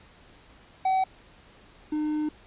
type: tone pair in turn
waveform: triangle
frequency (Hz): 758 / 304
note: F#5 / D#4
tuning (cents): +42 / -40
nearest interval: octave + major third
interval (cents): 1582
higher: first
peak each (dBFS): -19 / -23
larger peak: first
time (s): 0.85-1.04 / 1.92-2.29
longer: second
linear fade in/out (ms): 5
effects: pink hiss -54 dBFS RMS until 2.46 s + resampled to 8000 Hz